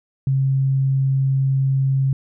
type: tone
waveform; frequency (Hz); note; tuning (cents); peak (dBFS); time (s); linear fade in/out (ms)
sine; 134.8; C#3; -48; -15; 0.27-2.13; 2
effects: none